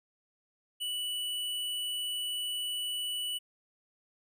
square tone, 2959 Hz, F#7, 1 cent flat, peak -33 dBFS, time 0.8-3.39 s, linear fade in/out 20 ms, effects none

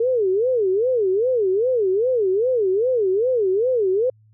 sine tone with vibrato, 438.4 Hz, A4, 6 cents flat, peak -16 dBFS, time 0-4.1 s, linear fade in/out 5 ms, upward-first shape sine, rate 2.5 Hz, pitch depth 290 cents each way, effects added 108 Hz sine -51 dBFS peak until 4.33 s

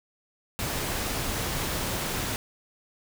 pink noise, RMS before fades -30 dBFS, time 0.59-2.36 s, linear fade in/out 0 ms, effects none

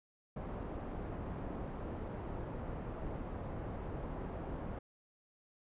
pink low-pass noise, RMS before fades -42 dBFS, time 0.36-4.79 s, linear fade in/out 5 ms, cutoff 860 Hz, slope 12 dB/octave, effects resampled to 8000 Hz

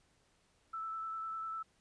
sine tone with vibrato, 1318.5 Hz, E6, in tune, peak -38 dBFS, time 0.73-1.63 s, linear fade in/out 10 ms, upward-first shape square, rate 10 Hz, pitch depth 10 cents each way, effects pink hiss -72 dBFS RMS until 1.8 s + resampled to 22050 Hz

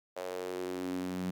sawtooth tone with high-pass filter sweep, 91.4 Hz, F#2, 21 cents flat, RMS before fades -37 dBFS, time 0.16-1.31 s, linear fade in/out 10 ms, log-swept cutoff 560 to 190 Hz, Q 4.2, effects none

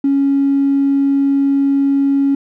triangle tone, 277.2 Hz, C#4, in tune, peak -7 dBFS, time 0.04-2.35 s, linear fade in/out 5 ms, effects tanh soft clip ceiling -8 dBFS

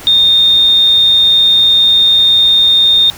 sine tone, 3658 Hz, A#7, 33 cents flat, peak -5 dBFS, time 0.07-3.1 s, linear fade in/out 0 ms, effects pink hiss -31 dBFS RMS until 3.17 s

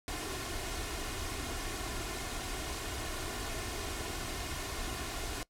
pink noise with comb filter, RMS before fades -38 dBFS, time 0.08-5.43 s, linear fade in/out 0 ms, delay 2.8 ms, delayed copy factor +0.55, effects noise-tail reverb RT60 0.1 s tail -21 dB re dry + low-pass 11000 Hz 12 dB/octave

